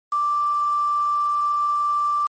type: tone with quantisation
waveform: sine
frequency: 1174.7 Hz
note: D6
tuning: in tune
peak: -18 dBFS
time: 0.12-2.27 s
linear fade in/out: 5 ms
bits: 6
effects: MP3 32 kbps